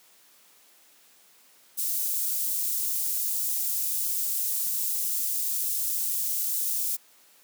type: high-pass noise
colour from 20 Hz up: white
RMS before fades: -28 dBFS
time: 1.77-6.97 s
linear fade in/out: 20 ms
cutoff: 8400 Hz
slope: 12 dB/octave
effects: white hiss -58 dBFS RMS until 7.43 s + high-pass 200 Hz 12 dB/octave